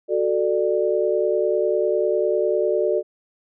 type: chord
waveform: sine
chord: D major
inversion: first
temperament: equal with one note detuned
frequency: 370 / 440 / 593.8 Hz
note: F#4 / A4 / D5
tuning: 0 / 0 / +19 cents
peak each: -22 dBFS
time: 0.08-3.03 s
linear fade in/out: 50 ms
effects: none